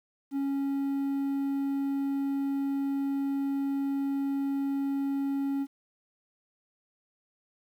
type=tone; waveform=triangle; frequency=276.5 Hz; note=C#4; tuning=4 cents flat; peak=-25 dBFS; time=0.31-5.67 s; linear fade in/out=50 ms; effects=10-bit